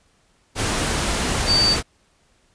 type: tone in noise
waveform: sine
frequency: 4602 Hz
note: D8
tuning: 36 cents flat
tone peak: -15 dBFS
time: 1.46-1.77 s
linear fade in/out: 50 ms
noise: pink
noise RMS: -22 dBFS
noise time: 0.55-1.83 s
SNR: +4 dB
effects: pink hiss -61 dBFS RMS until 2.54 s + resampled to 22050 Hz